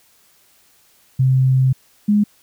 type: tone pair in turn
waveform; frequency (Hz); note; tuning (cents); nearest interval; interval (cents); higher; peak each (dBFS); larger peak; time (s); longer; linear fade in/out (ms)
sine; 130.81 / 207.6; C3 / G#3; 0 / 0; minor sixth; 800; second; -11; neither; 1.19-1.73 / 2.08-2.24; first; 10
effects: white hiss -55 dBFS RMS until 2.42 s